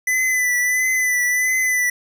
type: tone with vibrato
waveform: square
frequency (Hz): 2000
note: B6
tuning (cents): +21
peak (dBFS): -17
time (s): 0.07-1.9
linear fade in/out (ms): 5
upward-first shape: triangle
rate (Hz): 1.5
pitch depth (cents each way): 39
effects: none